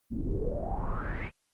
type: noise with low-pass filter sweep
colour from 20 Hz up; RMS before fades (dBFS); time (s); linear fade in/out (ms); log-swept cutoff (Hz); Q
brown; -32; 0.1-1.31; 50; 230 to 2500; 7.5
effects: white hiss -75 dBFS RMS until 1.53 s + Opus 24 kbps